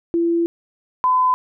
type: tone pair in turn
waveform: sine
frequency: 338 / 1012.9 Hz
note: E4 / B5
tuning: +43 / +43 cents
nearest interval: octave + perfect fifth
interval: 1900 cents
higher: second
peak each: -15 / -13 dBFS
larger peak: second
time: 0.14-0.46 / 1.04-1.34 s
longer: first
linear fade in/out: 0 ms
effects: none